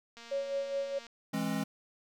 click train, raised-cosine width 0.2 ms, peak -33 dBFS, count 210, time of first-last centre 0.17-1.067 s, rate 233 Hz
sine tone with tremolo, 554.4 Hz, C#5, in tune, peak -29 dBFS, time 0.31-0.99 s, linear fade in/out 10 ms, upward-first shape sine, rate 4.8 Hz, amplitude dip 60%
square chord, E augmented, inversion none, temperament equal with one note detuned, 164.81 / 207.7 / 267.7 Hz, E3 / G#3 / B#3, 0 / 0 / +40 cents, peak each -38 / -35 / -36 dBFS, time 1.33-1.64 s, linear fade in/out 10 ms
effects none

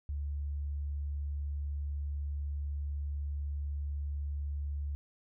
sine tone, 72 Hz, D2, 34 cents flat, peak -33 dBFS, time 0.09-4.95 s, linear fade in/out 0 ms, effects none

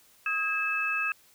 sine tone cluster, 1271 / 1631 / 2608 Hz, D#6 / G#6 / E7, +36 / -32 / -19 cents, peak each -33 / -32 / -28 dBFS, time 0.26-1.12 s, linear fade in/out 2 ms, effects white hiss -60 dBFS RMS until 1.34 s

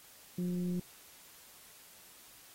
sine tone with frequency modulation, 178.2 Hz, F3, 35 cents sharp, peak -31 dBFS, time 0.38-0.8 s, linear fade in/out 5 ms, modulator 178 Hz, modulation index 0.57, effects white hiss -57 dBFS RMS until 2.54 s + AAC 48 kbps

